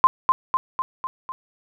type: tone with echo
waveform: sine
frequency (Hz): 1046.5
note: C6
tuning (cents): 0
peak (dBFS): -8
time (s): 0.04-0.07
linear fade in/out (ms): 0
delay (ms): 250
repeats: 5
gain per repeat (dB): -4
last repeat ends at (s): 1.32
effects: none